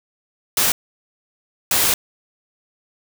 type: noise bursts at uneven times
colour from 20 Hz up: white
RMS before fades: -17 dBFS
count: 2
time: 0.57-0.72 / 1.71-1.94 s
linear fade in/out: 2 ms
effects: none